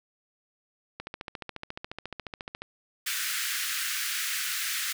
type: click train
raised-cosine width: 0.3 ms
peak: -20 dBFS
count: 24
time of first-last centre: 1-2.62 s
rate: 14.2 Hz
type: high-pass noise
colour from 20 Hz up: pink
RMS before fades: -31 dBFS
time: 3.06-4.93 s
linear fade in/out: 10 ms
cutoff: 1400 Hz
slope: 48 dB/octave
effects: none